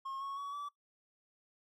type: tone with pitch steps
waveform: triangle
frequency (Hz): 1078 / 1102.6 / 1127.7 / 1153.4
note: C#6 / C#6 / C#6 / D6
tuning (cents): -49 / -10 / +29 / -32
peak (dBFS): -37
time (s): 0.05-0.69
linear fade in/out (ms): 10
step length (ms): 160
effects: noise-tail reverb RT60 0.1 s tail -21 dB re dry